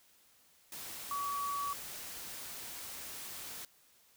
sine tone in noise, 1136 Hz, C#6, 42 cents sharp, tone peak -34 dBFS, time 1.11-1.73 s, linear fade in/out 2 ms, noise white, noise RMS -45 dBFS, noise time 0.72-3.65 s, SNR +8 dB, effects white hiss -66 dBFS RMS until 4.16 s

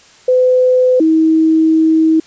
sine tone pair in turn, 507 / 319.4 Hz, B4 / D#4, +45 / +45 cents, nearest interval minor sixth, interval 800 cents, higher first, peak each -7 dBFS, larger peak neither, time 0.28-1 / 1-2.2 s, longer second, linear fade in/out 5 ms, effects white hiss -44 dBFS RMS until 2.26 s + resampled to 16000 Hz

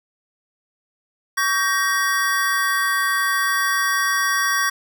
square chord, G diminished, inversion second, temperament just, 1128.9 / 1568 / 1881.6 Hz, Db6 / G6 / Bb6, +31 / 0 / +16 cents, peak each -23 dBFS, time 1.37-4.7 s, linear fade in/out 10 ms, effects none

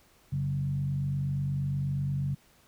sine tone with frequency modulation, 139.3 Hz, C#3, 9 cents sharp, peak -27 dBFS, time 0.32-2.35 s, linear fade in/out 10 ms, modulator 48.4 Hz, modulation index 0.6, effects pink hiss -62 dBFS RMS until 2.67 s

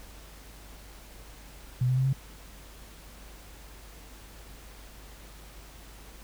sine tone with pitch steps, 125.2 / 128.2 / 131.27 / 134.42 Hz, B2 / C3 / C3 / C3, +24 / -35 / +6 / +47 cents, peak -22 dBFS, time 1.81-2.13 s, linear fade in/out 5 ms, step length 80 ms, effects added 50 Hz sine -48 dBFS peak until 6.23 s + pink hiss -51 dBFS RMS until 6.23 s

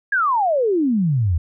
sine exponential sweep, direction down, 1684 to 77 Hz, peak -15 dBFS, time 0.12-1.38 s, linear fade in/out 5 ms, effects none

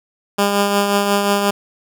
10% pulse tone with tremolo, 201.8 Hz, G#3, 49 cents flat, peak -4 dBFS, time 0.38-1.51 s, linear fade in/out 10 ms, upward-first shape triangle, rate 5.6 Hz, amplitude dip 45%, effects none

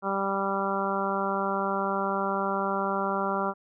harmonic tone, 196 Hz, G3, in tune, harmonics 1 / 2 / 3 / 4 / 5 / 6 / 7, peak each -33 / -33 / -33 / -33 / -33 / -33 / -33 dBFS, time 0.02-3.54 s, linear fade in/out 50 ms, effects none

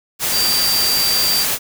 sine tone in noise, 4699 Hz, D8, in tune, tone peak -16 dBFS, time 0.31-1.46 s, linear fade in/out 50 ms, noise white, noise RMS -19 dBFS, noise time 0.19-1.59 s, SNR 0 dB, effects none

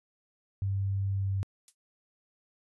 sine tone with pitch glide, 98 to 97.27 Hz, G2 to G2, 0 to -13 cents, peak -27 dBFS, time 0.62-1.43 s, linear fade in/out 0 ms, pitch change -13 cents, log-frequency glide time 1.13-1.29 s
violet noise with exponential decay, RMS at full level -43 dBFS, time 1.68-1.75 s, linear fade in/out 1 ms, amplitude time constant 15 ms
effects resampled to 24000 Hz

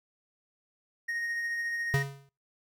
triangle tone with tremolo, 1864.7 Hz, A#6, in tune, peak -28 dBFS, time 1.08-2.03 s, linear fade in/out 10 ms, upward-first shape sine, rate 14 Hz, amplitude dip 25%
square tone with exponential decay, 138.59 Hz, C#3, in tune, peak -22 dBFS, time 1.94-2.29 s, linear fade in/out 0 ms, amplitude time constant 74 ms
effects noise-tail reverb RT60 0.3 s tail -23 dB re dry

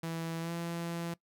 sawtooth tone with pitch glide, 164.81 to 169.35 Hz, E3 to E3, 0 to +47 cents, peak -31 dBFS, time 0.03-1.14 s, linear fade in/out 5 ms, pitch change +47 cents, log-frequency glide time 0.4-0.52 s, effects noise-tail reverb RT60 0.1 s tail -20 dB re dry

